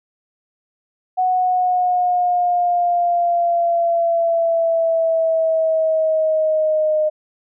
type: exponential sweep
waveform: sine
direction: down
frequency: 740 to 614 Hz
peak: -14 dBFS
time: 1.17-7.1 s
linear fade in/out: 20 ms
effects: none